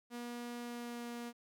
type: tone with pitch glide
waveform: sawtooth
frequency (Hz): 240 to 237.9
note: B3 to A#3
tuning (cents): -49 to +35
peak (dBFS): -38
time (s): 0.1-1.33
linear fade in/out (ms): 50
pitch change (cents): -16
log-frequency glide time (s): 0.6-1.07
effects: none